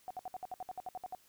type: tone bursts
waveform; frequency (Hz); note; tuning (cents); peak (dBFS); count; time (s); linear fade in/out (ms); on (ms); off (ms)
sine; 740; F#5; 0; -38; 13; 0.08-1.149; 0; 25; 62
effects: white hiss -66 dBFS RMS until 1.28 s